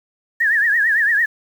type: tone with vibrato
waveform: sine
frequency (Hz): 1760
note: A6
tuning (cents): 0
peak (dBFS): -13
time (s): 0.4-1.26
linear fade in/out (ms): 10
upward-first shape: triangle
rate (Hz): 8.9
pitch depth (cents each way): 160
effects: 7-bit

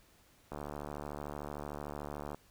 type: click train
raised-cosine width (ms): 1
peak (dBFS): -27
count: 135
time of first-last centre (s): 0.52-2.346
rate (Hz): 73.4
effects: pink hiss -65 dBFS RMS until 2.5 s

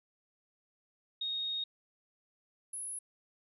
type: tone pair in turn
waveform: sine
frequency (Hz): 3729 / 10547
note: A#7 / E9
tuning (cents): 0 / 0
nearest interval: octave + tritone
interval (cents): 1800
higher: second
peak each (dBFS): -33 / -38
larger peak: first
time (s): 1.21-1.64 / 2.73-2.99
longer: first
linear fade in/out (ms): 5
effects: none

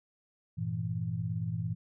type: chord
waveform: sine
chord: E diminished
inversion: first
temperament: equal with one note detuned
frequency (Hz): 98 / 115.47 / 164.81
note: G2 / Bb2 / E3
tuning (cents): 0 / -16 / 0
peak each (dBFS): -38 / -34 / -35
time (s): 0.57-1.75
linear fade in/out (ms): 20
effects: none

